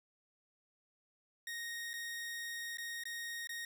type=tone with dropouts; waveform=sawtooth; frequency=1864.7 Hz; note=A#6; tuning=in tune; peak=-37 dBFS; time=1.47-3.65 s; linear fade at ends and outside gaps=2 ms; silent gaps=1.933-1.938 / 2.772-2.783 / 3.037-3.054 / 3.472-3.492 s; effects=none